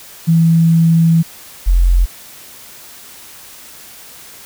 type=tone pair in turn; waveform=sine; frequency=164.81 / 43.92 Hz; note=E3 / F1; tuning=0 / +11 cents; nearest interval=octave + major seventh; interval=2289 cents; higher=first; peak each=-7 dBFS; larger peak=neither; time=0.27-1.23 / 1.66-2.06 s; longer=first; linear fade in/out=20 ms; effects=white hiss -37 dBFS RMS until 4.45 s